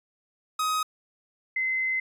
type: tone pair in turn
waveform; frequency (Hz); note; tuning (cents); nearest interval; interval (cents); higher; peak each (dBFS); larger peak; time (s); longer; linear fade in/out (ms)
45% pulse / sine; 1260 / 2055; D#6 / C7; +21 / -32; minor sixth; 847; second; -24; neither; 0.59-0.83 / 1.56-2; second; 5
effects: resampled to 32000 Hz